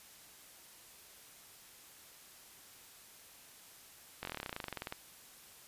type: slowing click train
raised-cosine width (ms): 0.3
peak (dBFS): -23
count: 21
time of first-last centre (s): 4.23-4.924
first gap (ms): 21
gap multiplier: 1.05
effects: white hiss -57 dBFS RMS until 5.67 s + resampled to 32000 Hz

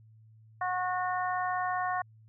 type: harmonic tone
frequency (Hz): 365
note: F#4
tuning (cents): -24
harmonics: 2 / 3 / 4 / 5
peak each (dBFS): -31 / -33 / -39 / -38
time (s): 0.61-2.02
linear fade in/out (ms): 5
effects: added 110 Hz sine -54 dBFS peak until 2.28 s

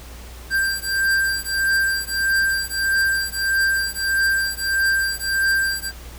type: beating tone pair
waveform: square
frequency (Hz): 1578 / 1579.6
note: G6 / G6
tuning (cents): +11 / +13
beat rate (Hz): 1.6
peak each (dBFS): -22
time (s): 0.5-5.92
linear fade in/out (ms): 50
effects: added 60 Hz sine -37 dBFS peak until 6.18 s + pink hiss -42 dBFS RMS until 6.18 s

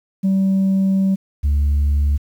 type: tone pair in turn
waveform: sine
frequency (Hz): 192.5 / 72.11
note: G3 / D2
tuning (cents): -31 / -31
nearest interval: octave + perfect fourth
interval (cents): 1700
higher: first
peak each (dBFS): -11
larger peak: neither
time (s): 0.23-1.16 / 1.43-2.18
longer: first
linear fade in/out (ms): 20
effects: tanh soft clip ceiling -12 dBFS + 8-bit

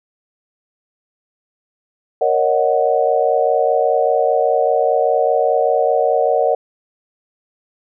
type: chord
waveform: sine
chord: D# minor seventh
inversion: second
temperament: equal with one note detuned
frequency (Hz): 466.2 / 554.4 / 619.4 / 740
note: A#4 / C#5 / D#5 / F#5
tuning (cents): 0 / 0 / -8 / 0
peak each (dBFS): -18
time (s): 2.21-6.55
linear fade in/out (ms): 5
effects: none

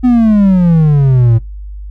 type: exponential sweep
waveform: triangle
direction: down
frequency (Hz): 254.5 to 110.9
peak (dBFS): -3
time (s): 0.03-1.39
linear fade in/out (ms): 20
effects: noise-tail reverb RT60 0.2 s tail -23 dB re dry + added 50 Hz sine -23 dBFS peak until 1.9 s

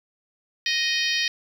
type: harmonic tone with a mistuned harmonic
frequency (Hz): 622.3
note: D#5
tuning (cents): 0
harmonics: 3 / 4 / 5 / 6 / 7 / 8 / 9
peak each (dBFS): -27 / -28 / -29 / -30 / -30 / -31 / -32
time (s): 0.66-1.28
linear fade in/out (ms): 2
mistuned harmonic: 8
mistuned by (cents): -20
effects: 8-bit

